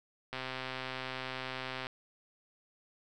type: click train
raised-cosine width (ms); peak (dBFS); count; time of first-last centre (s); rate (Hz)
0.3; -22; 201; 0.33-1.868; 130
effects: none